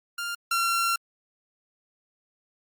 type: tone pair in turn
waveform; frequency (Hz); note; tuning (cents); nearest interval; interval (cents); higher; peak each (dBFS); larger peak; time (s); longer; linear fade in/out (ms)
sawtooth; 1398 / 1366.9; F6 / F6; +1 / -38; unison; 39; first; -26 / -19; second; 0.18-0.35 / 0.51-0.96; second; 5
effects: Opus 48 kbps